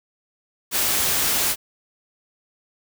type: noise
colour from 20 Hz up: white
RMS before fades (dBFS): -21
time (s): 0.71-1.56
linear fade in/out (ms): 50
effects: none